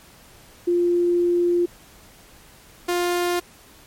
sine / sawtooth tone pair in turn, 349.2 / 352.2 Hz, F4 / F4, 0 / +15 cents, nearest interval unison, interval 15 cents, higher second, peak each -16 dBFS, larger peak neither, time 0.67-1.66 / 2.88-3.4 s, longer first, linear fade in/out 10 ms, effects pink hiss -49 dBFS RMS until 3.86 s + MP3 64 kbps

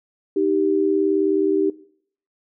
sine tone pair together, 311.1 / 390.3 Hz, D#4 / G4, 0 / -8 cents, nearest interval major third, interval 392 cents, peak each -21 / -18 dBFS, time 0.36-1.7 s, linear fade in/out 5 ms, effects noise-tail reverb RT60 0.6 s tail -19 dB re dry

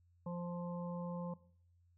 harmonic tone, 174.61 Hz, F3, in tune, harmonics 1 / 3 / 5 / 6, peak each -40 / -46 / -52 / -52 dBFS, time 0.26-1.34 s, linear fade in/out 5 ms, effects noise-tail reverb RT60 0.6 s tail -20 dB re dry + added 87 Hz sine -67 dBFS peak until 1.97 s

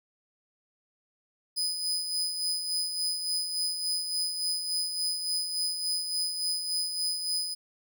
35% pulse tone with tremolo, 4993 Hz, D#8, 5 cents sharp, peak -25 dBFS, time 1.56-7.55 s, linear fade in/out 20 ms, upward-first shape sine, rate 3.5 Hz, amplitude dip 50%, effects none

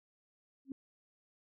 sine tone with exponential growth, 270.1 Hz, C#4, 45 cents flat, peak -34 dBFS, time 0.65-0.72 s, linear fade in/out 2 ms, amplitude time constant 15 ms, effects none

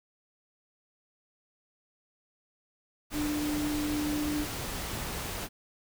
sine tone in noise, 298 Hz, D4, 25 cents sharp, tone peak -29 dBFS, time 3.12-4.46 s, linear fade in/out 50 ms, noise pink, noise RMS -36 dBFS, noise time 3.1-5.49 s, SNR +4 dB, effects none

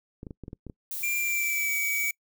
clicks, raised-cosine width 3 ms, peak -26 dBFS, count 8, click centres 0.231 / 0.268 / 0.308 / 0.437 / 0.481 / 0.531 / 0.667 / 0.698 s
violet noise, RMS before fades -34 dBFS, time 0.91-2.11 s, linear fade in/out 2 ms
square tone with pitch glide, 2379 to 2278 Hz, D7 to C#7, +22 to +47 cents, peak -27 dBFS, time 1.03-2.11 s, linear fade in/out 5 ms, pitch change -75 cents, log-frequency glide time 1.18-1.75 s
effects noise-tail reverb RT60 0.1 s tail -25 dB re dry

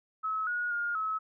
sine tone with pitch steps, 1290 / 1448 / 1418 / 1290 Hz, E6 / F#6 / F6 / E6, -38 / -38 / +26 / -38 cents, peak -29 dBFS, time 0.23-1.19 s, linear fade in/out 20 ms, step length 240 ms, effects none

